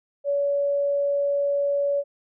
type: tone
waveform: sine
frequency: 567 Hz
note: C#5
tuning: 39 cents sharp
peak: -20 dBFS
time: 0.24-2.04 s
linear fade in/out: 50 ms
effects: none